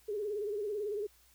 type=tone with vibrato; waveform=sine; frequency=415.3 Hz; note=G#4; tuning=in tune; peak=-33 dBFS; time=0.08-1.07 s; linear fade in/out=10 ms; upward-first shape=sine; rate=18 Hz; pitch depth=80 cents each way; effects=added 60 Hz sine -68 dBFS peak until 1.34 s + white hiss -65 dBFS RMS until 1.34 s

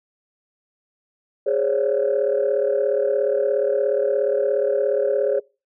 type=tone cluster; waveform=sine; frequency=412.5 / 532 / 569 Hz; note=G#4 / C5 / C#5; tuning=-12 / +29 / +45 cents; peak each=-21 dBFS; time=1.46-5.4 s; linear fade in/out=10 ms; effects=noise-tail reverb RT60 0.3 s tail -25 dB re dry + tanh soft clip ceiling -11 dBFS

